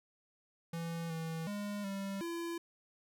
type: tone with pitch steps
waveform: square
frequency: 166.9 / 162.7 / 205 / 196.3 / 338.4 Hz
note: E3 / E3 / G#3 / G3 / E4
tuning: +22 / -22 / -22 / +3 / +45 cents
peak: -38 dBFS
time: 0.73-2.58 s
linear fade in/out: 5 ms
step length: 370 ms
effects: none

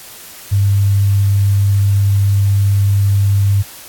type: tone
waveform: sine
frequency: 99.6 Hz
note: G2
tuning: 28 cents sharp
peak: -9 dBFS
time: 0.51-3.63 s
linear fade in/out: 20 ms
effects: white hiss -35 dBFS RMS until 3.88 s + AAC 64 kbps

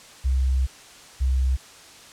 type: tone pair in turn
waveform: sine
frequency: 65.41 / 65.09 Hz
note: C2 / C2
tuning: 0 / -8 cents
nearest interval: unison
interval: 8 cents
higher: first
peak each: -18 dBFS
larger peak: neither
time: 0.24-0.67 / 1.2-1.57 s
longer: first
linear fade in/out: 20 ms
effects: white hiss -46 dBFS RMS until 2.12 s + low-pass 8000 Hz 12 dB/octave

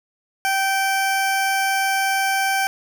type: tone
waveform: 20% pulse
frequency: 777 Hz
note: G5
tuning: 16 cents flat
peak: -13 dBFS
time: 0.45-2.67 s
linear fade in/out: 0 ms
effects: none

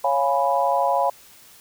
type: chord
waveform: sine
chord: C# dominant seventh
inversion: none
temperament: equal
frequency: 554.4 / 698.5 / 830.6 / 987.8 Hz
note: C#5 / E#5 / G#5 / B5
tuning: 0 / 0 / 0 / 0 cents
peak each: -23 dBFS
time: 0.04-1.1 s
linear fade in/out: 5 ms
effects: white hiss -49 dBFS RMS until 1.6 s

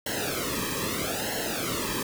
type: noise with flanger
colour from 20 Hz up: pink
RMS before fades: -30 dBFS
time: 0.06-2.03 s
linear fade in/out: 5 ms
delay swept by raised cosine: 0.83 to 1.41 ms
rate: 0.78 Hz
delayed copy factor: -1
effects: none

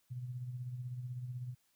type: tone with tremolo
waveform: sine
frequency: 124.5 Hz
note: B2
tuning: 14 cents sharp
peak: -37 dBFS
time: 0.1-1.55 s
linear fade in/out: 20 ms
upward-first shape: sine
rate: 16 Hz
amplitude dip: 50%
effects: white hiss -75 dBFS RMS until 1.75 s

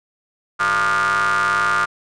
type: ring-modulated tone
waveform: 40% pulse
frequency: 102.4 Hz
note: G#2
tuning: 24 cents flat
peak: -12 dBFS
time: 0.59-1.86 s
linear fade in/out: 20 ms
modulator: 1310 Hz
effects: resampled to 22050 Hz

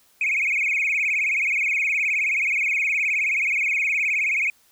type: tone with vibrato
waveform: sine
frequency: 2335 Hz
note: D7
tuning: 11 cents flat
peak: -18 dBFS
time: 0.21-4.5 s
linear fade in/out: 2 ms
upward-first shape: sine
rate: 19 Hz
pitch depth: 160 cents each way
effects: tanh soft clip ceiling -16 dBFS + white hiss -59 dBFS RMS until 4.71 s

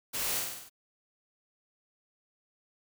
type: noise with echo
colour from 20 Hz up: white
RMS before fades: -34 dBFS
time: 0.13-0.41 s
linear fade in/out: 20 ms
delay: 48 ms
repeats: 6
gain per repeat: -3 dB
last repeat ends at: 0.698 s
effects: none

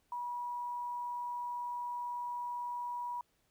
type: tone with quantisation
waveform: sine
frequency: 969 Hz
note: B5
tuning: 33 cents flat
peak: -36 dBFS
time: 0.12-3.21 s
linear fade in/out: 2 ms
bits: 11
effects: pink hiss -75 dBFS RMS until 3.5 s

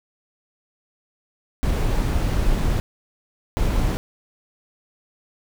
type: noise bursts at uneven times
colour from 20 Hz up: brown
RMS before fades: -20 dBFS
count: 2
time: 1.63-2.8 / 3.57-3.97 s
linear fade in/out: 0 ms
effects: none

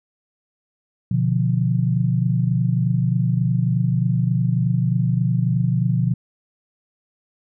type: chord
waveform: sine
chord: B diminished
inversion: none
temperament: equal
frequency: 123.47 / 146.83 / 174.61 Hz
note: B2 / D3 / F3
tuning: 0 / 0 / 0 cents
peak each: -19 / -23 / -21 dBFS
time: 1.11-6.14 s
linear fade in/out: 5 ms
effects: none

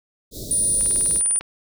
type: band-stop noise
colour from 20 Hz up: pink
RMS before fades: -33 dBFS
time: 0.31-1.22 s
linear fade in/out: 50 ms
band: 630 to 3600 Hz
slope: 96 dB/octave
type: tone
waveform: sine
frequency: 9397 Hz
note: D9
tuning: in tune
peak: -17 dBFS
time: 0.51-1.39 s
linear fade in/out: 0 ms
type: click train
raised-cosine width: 0.3 ms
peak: -21 dBFS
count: 13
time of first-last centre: 0.81-1.41 s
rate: 20 Hz
effects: none

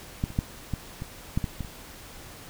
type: clicks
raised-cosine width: 5 ms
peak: -13 / -28 / -11 / -15 / -21 / -12 / -15 / -19 / -30 dBFS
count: 9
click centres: 0.239 / 0.304 / 0.389 / 0.737 / 1.021 / 1.375 / 1.442 / 1.607 / 1.648 s
effects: pink hiss -45 dBFS RMS until 2.49 s

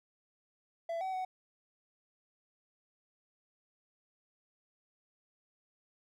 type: tone with pitch steps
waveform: triangle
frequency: 669 / 758 / 746 Hz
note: E5 / F#5 / F#5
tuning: +25 / +42 / +14 cents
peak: -32 dBFS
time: 0.89-1.25 s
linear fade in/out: 5 ms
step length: 120 ms
effects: none

